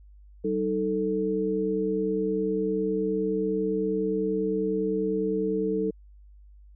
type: tone cluster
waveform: sine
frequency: 191.4 / 311.4 / 441.3 Hz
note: G3 / D#4 / A4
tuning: -41 / +2 / +5 cents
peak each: -30 / -30 / -26 dBFS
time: 0.44-5.91 s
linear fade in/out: 10 ms
effects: added 50 Hz sine -48 dBFS peak until 6.75 s